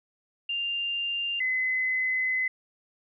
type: tone pair in turn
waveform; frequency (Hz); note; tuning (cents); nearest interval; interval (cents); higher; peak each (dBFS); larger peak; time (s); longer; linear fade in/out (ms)
sine; 2794 / 2032; F7 / B6; 0 / +49; tritone; 551; first; -27 / -24; second; 0.49-1.4 / 1.4-2.48; second; 5
effects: none